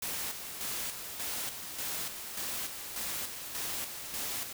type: noise with tremolo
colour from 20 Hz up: white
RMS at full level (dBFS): -36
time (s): 0.02-4.53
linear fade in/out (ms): 5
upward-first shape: square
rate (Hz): 1.7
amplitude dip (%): 50
effects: none